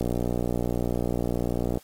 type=click train; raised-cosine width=2 ms; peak=-13 dBFS; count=107; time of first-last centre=0.01-1.774 s; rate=60.1 Hz; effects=white hiss -55 dBFS RMS until 1.83 s + AAC 48 kbps